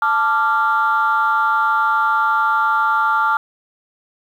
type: chord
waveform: sine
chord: D minor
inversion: second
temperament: equal with one note detuned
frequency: 880 / 1174.7 / 1386.5 Hz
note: A5 / D6 / F6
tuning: 0 / 0 / -13 cents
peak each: -18 / -18 / -16 dBFS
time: 0.02-3.37 s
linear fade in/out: 2 ms
effects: tanh soft clip ceiling -7 dBFS + 8-bit